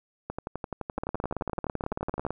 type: two click trains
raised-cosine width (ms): 1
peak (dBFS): -16 / -18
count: 25 / 24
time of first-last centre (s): 0.98-2.306 / 0.3-2.266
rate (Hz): 18.1 / 11.7
effects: none